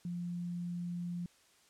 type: tone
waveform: sine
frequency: 174.61 Hz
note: F3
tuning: in tune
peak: -36 dBFS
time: 0.05-1.26 s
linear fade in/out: 2 ms
effects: white hiss -66 dBFS RMS until 1.69 s + low-pass 9000 Hz 12 dB/octave